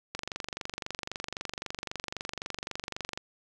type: click train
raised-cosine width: 0.2 ms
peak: -17 dBFS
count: 73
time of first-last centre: 0.15-3.175 s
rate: 23.8 Hz
effects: none